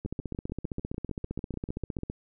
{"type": "two click trains", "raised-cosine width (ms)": 3, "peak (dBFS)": [-24, -20], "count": [14, 32], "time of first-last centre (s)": [[0.05, 1.987], [0.06, 2.099]], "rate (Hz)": [6.71, 15.2], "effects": []}